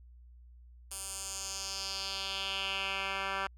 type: tone with band-pass filter sweep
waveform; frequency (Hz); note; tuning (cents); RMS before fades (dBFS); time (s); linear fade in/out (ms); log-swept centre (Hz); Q
10% pulse; 194.2; G3; -16; -37; 0.91-3.47; 2; 9600 to 1700; 2.5
effects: added 60 Hz sine -52 dBFS peak until 3.57 s